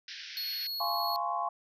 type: band-pass noise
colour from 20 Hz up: white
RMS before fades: -44 dBFS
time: 0.08-0.67 s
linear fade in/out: 2 ms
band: 1500 to 5600 Hz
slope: 96 dB/octave
type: tone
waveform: square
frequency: 4335 Hz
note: C#8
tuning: 39 cents flat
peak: -34 dBFS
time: 0.37-1.16 s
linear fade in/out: 0 ms
type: chord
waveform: sine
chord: Db major seventh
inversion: first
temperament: just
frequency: 693 / 831.5 / 1039.4 / 1108.7 Hz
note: F5 / Ab5 / C6 / Db6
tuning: -14 / +2 / -12 / 0 cents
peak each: -35 dBFS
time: 0.8-1.49 s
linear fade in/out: 5 ms
effects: none